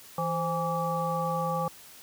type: harmonic tone with a mistuned harmonic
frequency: 164.81 Hz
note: E3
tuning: in tune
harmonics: 1 / 3 / 5 / 7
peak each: -32 / -32 / -32 / -32 dBFS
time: 0.18-1.68 s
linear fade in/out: 2 ms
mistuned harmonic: 3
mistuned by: +89 cents
effects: white hiss -50 dBFS RMS until 2.02 s + high-pass 60 Hz 12 dB/octave